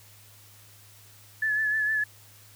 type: tone with vibrato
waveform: sine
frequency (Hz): 1727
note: A6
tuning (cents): -33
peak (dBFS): -23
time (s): 1.42-2.04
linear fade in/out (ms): 5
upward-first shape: triangle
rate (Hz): 6.5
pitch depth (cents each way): 41
effects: added 103 Hz sine -55 dBFS peak until 2.55 s + white hiss -54 dBFS RMS until 2.55 s